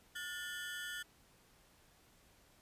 30% pulse ring-modulated tone, 1605 Hz, G6, 40 cents sharp, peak -36 dBFS, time 0.15-1.03 s, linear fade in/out 10 ms, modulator 165 Hz, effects pink hiss -67 dBFS RMS until 2.61 s + resampled to 32000 Hz

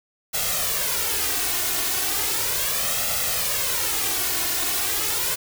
white noise with flanger, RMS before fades -24 dBFS, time 0.33-5.36 s, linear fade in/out 20 ms, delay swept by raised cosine 1.5 to 2.8 ms, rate 0.36 Hz, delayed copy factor +0.65, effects none

